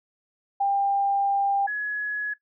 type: tone pair in turn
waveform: sine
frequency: 796 / 1686.7 Hz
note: G5 / G#6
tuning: +26 / +26 cents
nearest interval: octave + minor second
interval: 1300 cents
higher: second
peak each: -20 / -25 dBFS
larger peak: first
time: 0.6-1.67 / 1.67-2.34 s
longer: first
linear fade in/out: 10 ms
effects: noise-tail reverb RT60 0.1 s tail -17 dB re dry